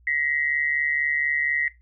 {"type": "tone pair together", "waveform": "sine", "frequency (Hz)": [1901.8, 2046], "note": ["A#6", "C7"], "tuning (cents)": [34, -39], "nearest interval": "minor second", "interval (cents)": 127, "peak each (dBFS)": -24, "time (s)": [0.07, 1.68], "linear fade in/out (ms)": 2, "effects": ["noise-tail reverb RT60 0.2 s tail -18 dB re dry", "added 60 Hz sine -53 dBFS peak until 1.81 s"]}